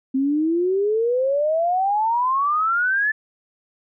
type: exponential sweep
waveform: sine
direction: up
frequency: 260.5 to 1760 Hz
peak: -17 dBFS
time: 0.14-3.12 s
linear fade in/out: 10 ms
effects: none